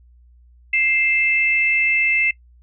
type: tone pair together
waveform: sine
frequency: 2102 / 2637 Hz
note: C7 / E7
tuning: +7 / 0 cents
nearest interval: major third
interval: 393 cents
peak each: -18 dBFS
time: 0.73-2.31 s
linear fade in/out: 5 ms
effects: noise-tail reverb RT60 0.1 s tail -21 dB re dry + added 60 Hz sine -47 dBFS peak until 2.62 s